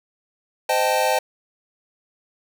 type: chord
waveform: square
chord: A half-diminished seventh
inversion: first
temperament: equal with one note detuned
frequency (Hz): 516.9 / 622.3 / 784 / 880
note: C5 / Eb5 / G5 / A5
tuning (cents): -21 / 0 / 0 / 0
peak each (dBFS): -24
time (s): 0.69-1.19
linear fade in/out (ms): 5
effects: none